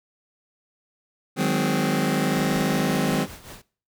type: chord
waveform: sawtooth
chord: Ab dominant seventh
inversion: second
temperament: just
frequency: 155.74 / 186.89 / 207.7 / 259.6 Hz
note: Eb3 / Gb3 / Ab3 / C4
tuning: +2 / +18 / 0 / -13 cents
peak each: -22 dBFS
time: 1.36-3.27 s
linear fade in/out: 50 ms
type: noise with tremolo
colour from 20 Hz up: pink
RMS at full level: -40 dBFS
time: 2.33-3.62 s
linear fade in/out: 10 ms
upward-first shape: sine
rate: 5.3 Hz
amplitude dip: 65%
effects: noise-tail reverb RT60 0.4 s tail -20 dB re dry